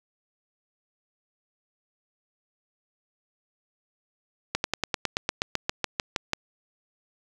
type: slowing click train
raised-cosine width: 0.2 ms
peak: -7 dBFS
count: 15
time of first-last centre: 4.55-6.333 s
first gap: 91 ms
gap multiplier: 1.05
effects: none